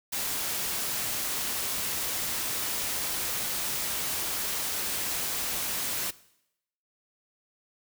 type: noise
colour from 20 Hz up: white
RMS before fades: -31 dBFS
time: 0.12-6.11 s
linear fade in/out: 10 ms
effects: noise-tail reverb RT60 0.8 s tail -19 dB re dry